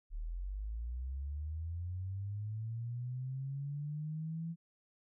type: linear sweep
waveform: sine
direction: up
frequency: 36.13 to 168.1 Hz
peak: -37 dBFS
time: 0.1-4.56 s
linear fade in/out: 50 ms
effects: none